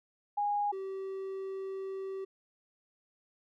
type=tone pair in turn; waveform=sine / triangle; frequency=822 / 385.3 Hz; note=G#5 / G4; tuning=-18 / -30 cents; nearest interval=octave + minor second; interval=1312 cents; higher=first; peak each=-28 / -34 dBFS; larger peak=first; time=0.37-0.72 / 0.72-2.25 s; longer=second; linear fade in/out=10 ms; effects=none